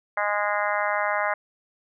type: harmonic tone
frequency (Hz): 206.5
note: G#3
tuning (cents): -10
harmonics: 3 / 4 / 5 / 6 / 7 / 8 / 9 / 10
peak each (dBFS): -28 / -29 / -30 / -31 / -31 / -32 / -33 / -33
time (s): 0.17-1.34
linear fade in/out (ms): 5
effects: none